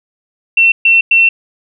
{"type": "tone bursts at uneven times", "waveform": "sine", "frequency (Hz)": 2703, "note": "E7", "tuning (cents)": 43, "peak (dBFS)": -5, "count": 3, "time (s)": [[0.57, 0.72], [0.85, 1.01], [1.11, 1.29]], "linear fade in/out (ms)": 5, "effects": []}